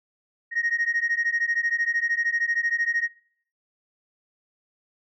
sine beating tone pair, 1864 / 1877 Hz, A#6 / A#6, -1 / +11 cents, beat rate 13 Hz, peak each -24 dBFS, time 0.51-3.09 s, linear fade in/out 50 ms, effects noise-tail reverb RT60 0.6 s tail -23 dB re dry + tanh soft clip ceiling -17 dBFS

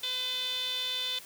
sawtooth tone with band-pass filter, 506 Hz, B4, 42 cents sharp, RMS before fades -33 dBFS, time 0.03-1.19 s, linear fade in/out 5 ms, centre 3500 Hz, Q 8.5, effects white hiss -49 dBFS RMS until 1.25 s

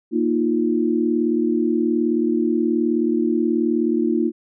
sine chord, Bb suspended fourth, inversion none, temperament just, 233.1 / 310.8 / 349.6 Hz, Bb3 / Eb4 / F4, 0 / -2 / +2 cents, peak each -21 dBFS, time 0.11-4.32 s, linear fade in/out 50 ms, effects none

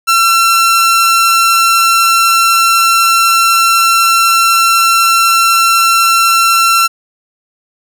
sawtooth tone, 1352 Hz, E6, 43 cents sharp, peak -3 dBFS, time 0.07-6.88 s, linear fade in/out 20 ms, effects none

